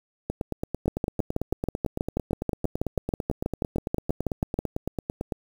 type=two click trains; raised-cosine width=2 ms; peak=-11 / -14 dBFS; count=24 / 46; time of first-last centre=0.88-4.59 / 0.3-5.322 s; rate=6.2 / 8.96 Hz; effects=7-bit